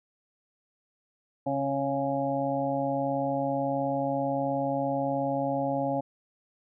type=harmonic tone with a mistuned harmonic; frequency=138.59 Hz; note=C#3; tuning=in tune; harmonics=1 / 2 / 4 / 5 / 6; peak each=-36 / -31 / -30 / -33 / -33 dBFS; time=1.46-6.01 s; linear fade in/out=10 ms; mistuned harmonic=2; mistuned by=-19 cents; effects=none